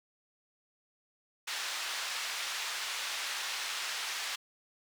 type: band-pass noise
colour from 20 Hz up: white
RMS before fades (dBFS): -37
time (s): 1.47-4.36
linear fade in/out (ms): 10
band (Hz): 1000 to 4600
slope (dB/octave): 12
effects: none